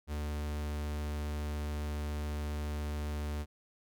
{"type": "tone", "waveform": "45% pulse", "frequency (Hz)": 74.4, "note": "D2", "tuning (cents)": 23, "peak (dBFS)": -34, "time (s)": [0.07, 3.46], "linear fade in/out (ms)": 50, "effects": []}